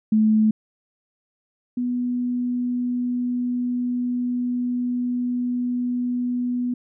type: tone pair in turn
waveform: sine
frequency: 216.9 / 246 Hz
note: A3 / B3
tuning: -25 / -7 cents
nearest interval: major second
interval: 218 cents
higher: second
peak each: -14 / -21 dBFS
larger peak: first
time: 0.12-0.51 / 1.77-6.74 s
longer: second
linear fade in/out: 5 ms
effects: none